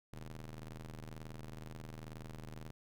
sawtooth ring-modulated tone, 78.7 Hz, D#2, 20 cents sharp, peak -39 dBFS, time 0.13-2.71 s, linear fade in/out 0 ms, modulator 50.4 Hz, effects none

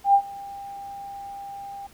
sine tone with ADSR envelope, 797 Hz, G5, 28 cents sharp, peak -11 dBFS, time 0.04-1.87 s, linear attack 100 ms, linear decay 74 ms, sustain -23 dB, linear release 7 ms, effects pink hiss -53 dBFS RMS until 1.93 s

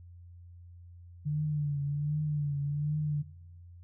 sine tone with vibrato, 146.83 Hz, D3, in tune, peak -28 dBFS, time 1.25-3.23 s, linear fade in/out 20 ms, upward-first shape triangle, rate 1.3 Hz, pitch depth 67 cents each way, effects noise-tail reverb RT60 0.9 s tail -19 dB re dry + added 87 Hz sine -48 dBFS peak until 3.83 s

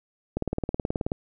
click train, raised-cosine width 2 ms, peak -13 dBFS, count 15, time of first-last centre 0.37-1.119 s, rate 18.7 Hz, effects none

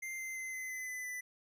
square tone with pitch steps, 2093 / 2076 / 2059 / 2043 / 2026 / 2010 / 1993.9 Hz, C7 / C7 / C7 / C7 / B6 / B6 / B6, 0 / -14 / -28 / -42 / +44 / +30 / +16 cents, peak -40 dBFS, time 0.02-1.21 s, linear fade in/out 10 ms, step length 170 ms, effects none

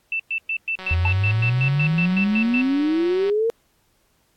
sine tone bursts, 2662 Hz, E7, 16 cents sharp, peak -21 dBFS, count 14, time 0.12-2.614 s, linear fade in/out 2 ms, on 76 ms, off 110 ms
click train, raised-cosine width 0.3 ms, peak -19 dBFS, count 470, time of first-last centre 0.79-3.298 s, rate 187 Hz
sine exponential sweep, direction up, 80.9 to 466.2 Hz, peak -17 dBFS, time 0.91-3.5 s, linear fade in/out 0 ms
sine tone with exponential decay, 880 Hz, A5, in tune, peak -19 dBFS, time 1.05-1.13 s, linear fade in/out 2 ms, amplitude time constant 16 ms
effects pink hiss -64 dBFS RMS until 4.36 s + AAC 64 kbps

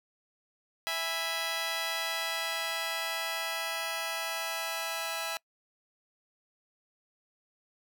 10% pulse chord, E major, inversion none, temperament just, 659.3 / 824.1 / 988.9 Hz, E5 / G#5 / B5, 0 / -14 / +2 cents, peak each -26 / -29 / -31 dBFS, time 0.87-5.37 s, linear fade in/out 0 ms, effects noise-tail reverb RT60 0.1 s tail -25 dB re dry

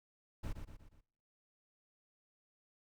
brown noise with echo, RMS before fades -39 dBFS, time 0.43-0.53 s, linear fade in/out 10 ms, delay 120 ms, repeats 4, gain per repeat -6 dB, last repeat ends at 1.01 s, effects noise-tail reverb RT60 0.7 s tail -24 dB re dry

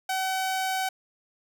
sawtooth tone, 758 Hz, F#5, 42 cents sharp, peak -22 dBFS, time 0.09-0.89 s, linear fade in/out 5 ms, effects none

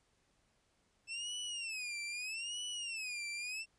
sawtooth tone with vibrato, 2637 Hz, E7, in tune, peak -36 dBFS, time 1.07-3.66 s, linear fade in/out 50 ms, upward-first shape sine, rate 0.79 Hz, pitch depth 200 cents each way, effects pink hiss -75 dBFS RMS until 3.78 s + resampled to 22050 Hz

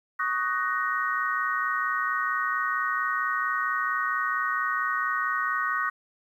sine chord, D# minor seventh, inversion third, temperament just, 1120.1 / 1244.5 / 1493.4 / 1866.8 Hz, C#6 / D#6 / F#6 / A#6, +18 / 0 / +16 / +2 cents, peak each -30 dBFS, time 0.19-5.9 s, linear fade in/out 10 ms, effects 10-bit

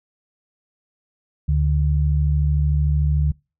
sine tone pair together, 73.42 / 146.84 Hz, D2 / D3, 0 / 0 cents, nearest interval octave, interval 1200 cents, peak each -17 / -20 dBFS, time 1.48-3.32 s, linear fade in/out 10 ms, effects noise-tail reverb RT60 0.3 s tail -26 dB re dry

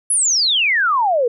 sine exponential sweep, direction down, 11000 to 456 Hz, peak -13 dBFS, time 0.1-1.28 s, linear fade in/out 5 ms, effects none

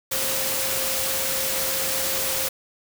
sine tone in noise, 531 Hz, C5, 25 cents sharp, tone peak -33 dBFS, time 0.11-2.49 s, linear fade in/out 10 ms, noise white, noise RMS -25 dBFS, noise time 0.11-2.49 s, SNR -11 dB, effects none

